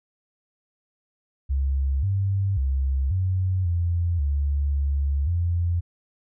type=tone with pitch steps; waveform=sine; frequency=68.1 / 97.9 / 67.2 / 93 / 86 / 71.3 / 70.4 / 86.2 Hz; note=C#2 / G2 / C2 / F#2 / F2 / C#2 / C#2 / F2; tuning=-30 / -2 / +47 / +9 / -26 / +49 / +27 / -22 cents; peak=-20 dBFS; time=1.49-5.81 s; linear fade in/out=20 ms; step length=540 ms; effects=none